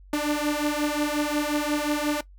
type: beating tone pair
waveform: sawtooth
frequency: 293.7 / 299.3 Hz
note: D4 / D4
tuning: 0 / +33 cents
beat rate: 5.6 Hz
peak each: -22 dBFS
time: 0.13-2.21 s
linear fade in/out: 5 ms
effects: noise-tail reverb RT60 0.1 s tail -18 dB re dry + added 47 Hz sine -46 dBFS peak until 2.38 s